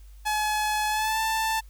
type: tone with pitch glide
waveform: sawtooth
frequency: 850 to 885.6 Hz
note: G#5 to A5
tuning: +40 to +11 cents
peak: -20 dBFS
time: 0.25-1.61 s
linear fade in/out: 20 ms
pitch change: +71 cents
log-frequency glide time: 0.89-1.2 s
effects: added 50 Hz sine -44 dBFS peak until 1.69 s + white hiss -62 dBFS RMS until 1.69 s